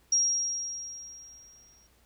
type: tone with exponential decay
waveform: sine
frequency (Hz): 5630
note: F8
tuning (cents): +13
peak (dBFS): -20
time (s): 0.12-1.87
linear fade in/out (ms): 5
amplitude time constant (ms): 380
effects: added 60 Hz sine -65 dBFS peak until 2.05 s + pink hiss -65 dBFS RMS until 2.05 s